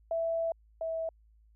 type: tone pair in turn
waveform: sine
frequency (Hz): 661 / 651.5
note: E5 / E5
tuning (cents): +5 / -20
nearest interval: unison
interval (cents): 25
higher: first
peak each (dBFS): -28 / -31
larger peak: first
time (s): 0.11-0.52 / 0.81-1.09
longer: first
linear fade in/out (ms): 2
effects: added 54 Hz sine -59 dBFS peak until 1.55 s